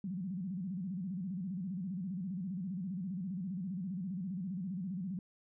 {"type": "tone with vibrato", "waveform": "sine", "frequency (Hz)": 185, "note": "F#3", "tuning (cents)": 0, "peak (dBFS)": -36, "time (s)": [0.04, 5.19], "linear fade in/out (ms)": 2, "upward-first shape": "square", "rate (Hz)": 15, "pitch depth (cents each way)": 130, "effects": []}